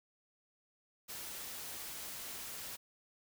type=noise; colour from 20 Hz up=white; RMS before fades=-45 dBFS; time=1.08-2.77 s; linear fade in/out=20 ms; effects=none